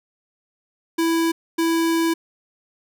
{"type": "tone bursts at uneven times", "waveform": "square", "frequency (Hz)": 330.2, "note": "E4", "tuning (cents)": 3, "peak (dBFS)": -18, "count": 2, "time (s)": [[0.98, 1.32], [1.58, 2.14]], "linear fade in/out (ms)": 10, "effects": []}